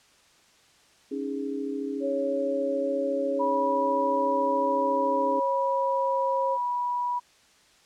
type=chord; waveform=sine; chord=C# suspended second; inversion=none; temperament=equal with one note detuned; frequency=277.2 / 311.1 / 412.2 Hz; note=C#4 / D#4 / G#4; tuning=0 / 0 / -13 cents; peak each=-31 / -36 / -33 dBFS; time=1.11-5.4 s; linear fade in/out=10 ms
type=tone with pitch glide; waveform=sine; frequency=554.4 to 538.3 Hz; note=C#5 to C5; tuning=0 to +49 cents; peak=-26 dBFS; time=2-6.58 s; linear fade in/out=50 ms; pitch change=-51 cents; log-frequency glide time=4.67-6.26 s
type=tone; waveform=sine; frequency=975 Hz; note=B5; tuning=23 cents flat; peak=-25 dBFS; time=3.39-7.2 s; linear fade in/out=20 ms
effects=white hiss -59 dBFS RMS until 7.85 s + low-pass 7000 Hz 12 dB/octave